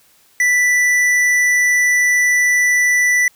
triangle tone with tanh clipping, 1975.5 Hz, B6, in tune, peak -13 dBFS, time 0.4-3.28 s, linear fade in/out 2 ms, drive 16 dB, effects white hiss -53 dBFS RMS until 3.35 s

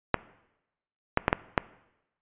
clicks, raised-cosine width 0.5 ms, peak -5 dBFS, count 5, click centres 0.143 / 1.174 / 1.281 / 1.329 / 1.578 s, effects noise-tail reverb RT60 0.9 s tail -19 dB re dry + resampled to 8000 Hz

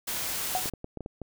white noise, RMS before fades -32 dBFS, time 0.07-0.7 s, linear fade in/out 10 ms
sine tone with exponential decay, 740 Hz, F#5, in tune, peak -22 dBFS, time 0.55-0.68 s, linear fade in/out 0 ms, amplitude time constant 27 ms
clicks, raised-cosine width 2 ms, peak -23 dBFS, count 7, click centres 0.658 / 0.737 / 0.844 / 0.973 / 1.007 / 1.061 / 1.217 s
effects none

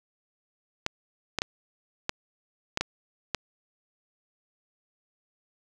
clicks, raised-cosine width 0.2 ms, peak -9 dBFS, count 7, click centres 0.864 / 1.387 / 1.419 / 2.094 / 2.774 / 2.81 / 3.347 s, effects none

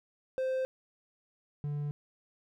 triangle tone pair in turn, 521 / 146.2 Hz, C5 / D3, -7 / -7 cents, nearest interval octave + minor seventh, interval 2200 cents, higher first, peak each -27 / -30 dBFS, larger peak first, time 0.38-0.65 / 1.64-1.91 s, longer neither, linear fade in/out 0 ms, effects none

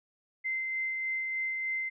sine tone with tremolo, 2075 Hz, C7, 15 cents flat, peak -29 dBFS, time 0.44-1.9 s, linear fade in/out 20 ms, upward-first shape sine, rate 3.3 Hz, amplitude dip 25%, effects none

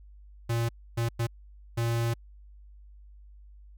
square tone bursts at uneven times, 116.54 Hz, A#2, in tune, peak -26 dBFS, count 4, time 0.49-0.69 / 0.97-1.09 / 1.19-1.27 / 1.77-2.14 s, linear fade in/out 10 ms, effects added 50 Hz sine -48 dBFS peak until 3.77 s

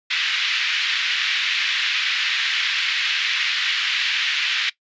white band-pass noise, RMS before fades -22 dBFS, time 0.1-4.7 s, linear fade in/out 10 ms, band 1700 to 3600 Hz, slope 24 dB/octave, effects noise-tail reverb RT60 0.1 s tail -19 dB re dry + resampled to 16000 Hz

